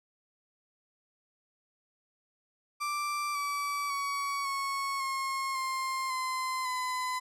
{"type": "tone with pitch steps", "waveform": "35% pulse", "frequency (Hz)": [1174.7, 1149.9, 1125.5, 1101.7, 1078.4, 1055.6, 1033.3, 1011.5], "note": ["D6", "D6", "C#6", "C#6", "C#6", "C6", "C6", "B5"], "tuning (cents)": [0, -37, 26, -11, -48, 15, -22, 41], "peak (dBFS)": -29, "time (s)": [2.8, 7.2], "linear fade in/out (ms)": 20, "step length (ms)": 550, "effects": ["low-pass 12000 Hz 12 dB/octave"]}